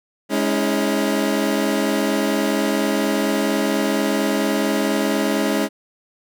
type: chord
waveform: 25% pulse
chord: C# minor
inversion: second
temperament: equal with one note detuned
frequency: 207.7 / 277.2 / 321.5 Hz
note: G#3 / C#4 / E4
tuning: 0 / 0 / -43 cents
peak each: -18 / -18 / -20 dBFS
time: 0.29-5.69 s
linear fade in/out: 50 ms
effects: none